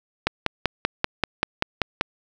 click train, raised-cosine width 0.3 ms, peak -3 dBFS, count 10, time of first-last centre 0.27-2.011 s, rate 5.17 Hz, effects none

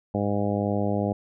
harmonic tone, 102.1 Hz, G#2, 29 cents flat, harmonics 1 / 2 / 3 / 4 / 5 / 6 / 7 / 8, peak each -29 / -27 / -31 / -33 / -31 / -32 / -34 / -37 dBFS, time 0.14-1.13 s, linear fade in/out 5 ms, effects none

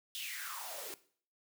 white noise with high-pass filter sweep, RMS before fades -43 dBFS, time 0.15-0.94 s, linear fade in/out 0 ms, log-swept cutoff 3400 to 350 Hz, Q 6.4, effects noise-tail reverb RT60 0.5 s tail -17 dB re dry

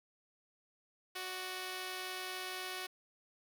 5% pulse tone pair together, 370.2 / 589 Hz, F#4 / D5, +1 / +5 cents, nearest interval minor sixth, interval 804 cents, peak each -29 / -39 dBFS, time 1.15-2.87 s, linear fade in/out 10 ms, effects none

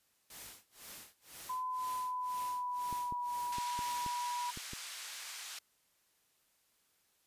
white noise with tremolo, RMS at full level -48 dBFS, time 0.3-4.18 s, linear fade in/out 2 ms, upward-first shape sine, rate 2 Hz, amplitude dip 100%
sine tone with pitch glide, 1013 to 974 Hz, B5 to B5, +44 to -24 cents, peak -35 dBFS, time 1.49-4.51 s, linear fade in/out 10 ms, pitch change -68 cents, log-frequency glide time 1.74-3.29 s
clicks, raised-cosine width 3 ms, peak -33 dBFS, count 7, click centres 2.927 / 3.124 / 3.584 / 3.791 / 4.063 / 4.574 / 4.734 s
white band-pass noise, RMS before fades -46 dBFS, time 3.52-5.59 s, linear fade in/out 5 ms, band 1200 to 7300 Hz, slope 12 dB/octave
effects white hiss -74 dBFS RMS until 7.26 s + resampled to 32000 Hz

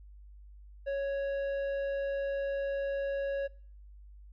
sine tone with tanh clipping, 554.4 Hz, C#5, in tune, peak -32 dBFS, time 0.86-3.48 s, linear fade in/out 20 ms, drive 9 dB, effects noise-tail reverb RT60 0.6 s tail -25 dB re dry + added 50 Hz sine -49 dBFS peak until 4.32 s

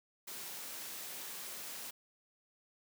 white high-pass noise, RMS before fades -45 dBFS, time 0.27-1.91 s, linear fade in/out 10 ms, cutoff 160 Hz, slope 12 dB/octave, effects none

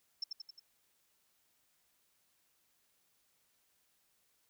sine tone with echo, 5340 Hz, E8, 22 cents sharp, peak -34 dBFS, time 0.22-0.24 s, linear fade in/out 5 ms, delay 89 ms, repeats 4, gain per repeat -4 dB, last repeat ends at 0.596 s, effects white hiss -75 dBFS RMS until 4.49 s

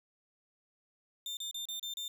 35% pulse tone bursts, 3600 Hz, A7, 39 cents sharp, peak -35 dBFS, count 6, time 1.26-2.08 s, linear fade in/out 2 ms, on 110 ms, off 32 ms, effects none

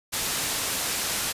white low-pass noise, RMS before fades -28 dBFS, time 0.12-1.33 s, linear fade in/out 20 ms, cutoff 11000 Hz, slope 12 dB/octave, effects resampled to 32000 Hz

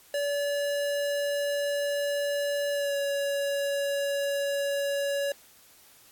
square tone with pitch glide, 573 to 563.5 Hz, D5 to C#5, -43 to +28 cents, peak -27 dBFS, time 0.14-5.32 s, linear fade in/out 2 ms, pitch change -29 cents, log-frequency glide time 2.72-2.96 s, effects white hiss -56 dBFS RMS until 6.11 s + AAC 64 kbps

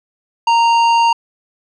triangle tone with hard clipping, 928 Hz, A#5, 8 cents flat, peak -11 dBFS, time 0.47-1.13 s, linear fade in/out 5 ms, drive 14 dB, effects resampled to 24000 Hz

